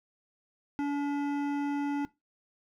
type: tone with hard clipping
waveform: triangle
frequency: 286.1 Hz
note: D4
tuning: 45 cents flat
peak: -30 dBFS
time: 0.79-2.05 s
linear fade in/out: 0 ms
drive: 17 dB
effects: noise-tail reverb RT60 0.2 s tail -19 dB re dry